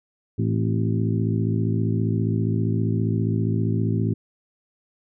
harmonic tone with a mistuned harmonic, 55 Hz, A1, in tune, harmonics 2 / 3 / 4 / 5 / 6 / 7, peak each -22 / -26 / -28 / -30 / -32 / -33 dBFS, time 0.38-4.14 s, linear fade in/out 10 ms, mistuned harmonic 5, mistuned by -71 cents, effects none

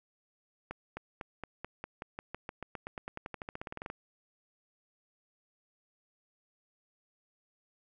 accelerating click train, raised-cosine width 0.5 ms, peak -24 dBFS, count 28, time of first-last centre 0.71-3.901 s, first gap 260 ms, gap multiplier 0.93, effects none

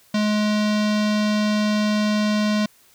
square tone with low-pass filter, 211 Hz, G#3, 28 cents sharp, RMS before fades -20 dBFS, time 0.14-2.66 s, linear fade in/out 5 ms, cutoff 4900 Hz, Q 1.8, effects white hiss -55 dBFS RMS until 2.94 s

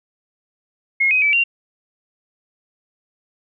sine tone with pitch steps, 2157 / 2518 / 2306 / 2765 Hz, C#7 / D#7 / D7 / F7, -48 / +20 / -32 / -18 cents, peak -13 dBFS, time 1-1.44 s, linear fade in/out 10 ms, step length 110 ms, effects none

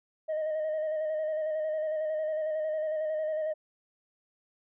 sine tone with vibrato, 622.3 Hz, D#5, in tune, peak -26 dBFS, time 0.28-3.54 s, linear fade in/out 20 ms, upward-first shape square, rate 11 Hz, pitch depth 26 cents each way, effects tanh soft clip ceiling -27 dBFS

